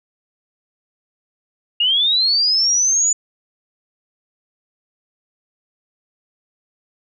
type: linear sweep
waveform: sine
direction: up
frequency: 2804 to 6990 Hz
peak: -13 dBFS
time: 1.8-3.13 s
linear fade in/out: 5 ms
effects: none